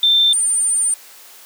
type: tone pair in turn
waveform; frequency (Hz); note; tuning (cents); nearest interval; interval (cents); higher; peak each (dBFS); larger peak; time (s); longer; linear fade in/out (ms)
sine; 3569 / 8993; A7 / C#9; +24 / +24; octave + major third; 1600; second; -10 / -14; first; 0.03-0.33 / 0.33-0.94; second; 2
effects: white hiss -42 dBFS RMS until 1.45 s + high-pass 400 Hz 12 dB/octave